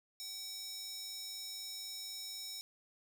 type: tone with high-pass filter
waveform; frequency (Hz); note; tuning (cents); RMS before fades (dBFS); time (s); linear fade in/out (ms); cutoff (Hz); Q
square; 764; G5; -45; -45; 0.2-2.61; 0; 5000; 2.8
effects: none